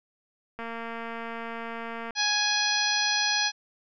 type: click train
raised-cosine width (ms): 0.5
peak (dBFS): -22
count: 350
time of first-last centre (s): 0.59-2.107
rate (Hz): 230
type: harmonic tone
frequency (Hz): 833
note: G#5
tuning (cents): +5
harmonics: 1 / 2 / 3 / 4 / 5 / 6 / 7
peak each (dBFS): -32 / -29 / -32 / -32 / -29 / -31 / -33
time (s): 2.15-3.52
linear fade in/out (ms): 50
effects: none